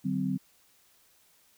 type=tone cluster; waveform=sine; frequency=149.3 / 189.4 / 258.3 Hz; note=D3 / F#3 / C4; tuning=+29 / +41 / -22 cents; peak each=-34 / -30 / -31 dBFS; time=0.04-0.38 s; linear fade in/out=20 ms; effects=white hiss -64 dBFS RMS until 1.57 s